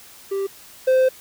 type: tone pair in turn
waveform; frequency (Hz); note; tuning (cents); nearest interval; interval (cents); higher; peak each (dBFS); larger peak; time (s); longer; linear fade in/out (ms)
triangle; 392 / 518.6; G4 / C5; 0 / -15; perfect fourth; 485; second; -19 / -11; second; 0.31-0.47 / 0.87-1.09; second; 10
effects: white hiss -45 dBFS RMS until 1.2 s